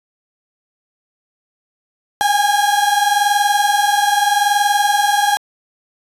35% pulse tone pair together, 808.2 / 829 Hz, G#5 / G#5, -47 / -3 cents, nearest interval unison, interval 44 cents, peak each -14 dBFS, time 2.21-5.37 s, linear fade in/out 0 ms, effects resampled to 32000 Hz

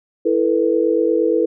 sine chord, E suspended fourth, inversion none, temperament equal with one note detuned, 329.6 / 440 / 488.5 Hz, E4 / A4 / B4, 0 / 0 / -19 cents, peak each -18 dBFS, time 0.25-1.46 s, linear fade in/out 10 ms, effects none

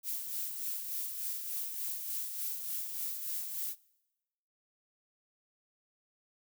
violet noise with tremolo, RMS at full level -36 dBFS, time 0.03-3.76 s, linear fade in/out 50 ms, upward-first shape sine, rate 3.4 Hz, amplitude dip 45%, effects noise-tail reverb RT60 1.0 s tail -24 dB re dry

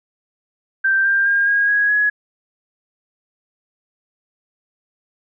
sine tone with pitch steps, 1568 / 1589.9 / 1612.1 / 1634.6 / 1657.4 / 1680.5 Hz, G6 / G6 / G6 / G#6 / G#6 / G#6, 0 / +24 / +48 / -28 / -4 / +20 cents, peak -13 dBFS, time 0.84-2.1 s, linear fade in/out 10 ms, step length 210 ms, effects none

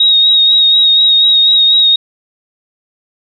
sine tone with vibrato, 3770 Hz, A#7, 19 cents sharp, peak -5 dBFS, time 0-1.96 s, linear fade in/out 5 ms, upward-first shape sine, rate 4.1 Hz, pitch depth 28 cents each way, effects none

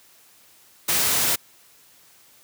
white noise, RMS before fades -21 dBFS, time 0.88-1.36 s, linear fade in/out 10 ms, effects white hiss -54 dBFS RMS until 2.43 s + high-pass 80 Hz 12 dB/octave

